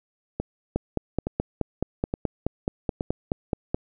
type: two click trains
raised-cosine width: 2 ms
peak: -13 / -10 dBFS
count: 4 / 15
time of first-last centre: 0.4-3.009 / 0.76-3.745 s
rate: 1.15 / 4.69 Hz
effects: none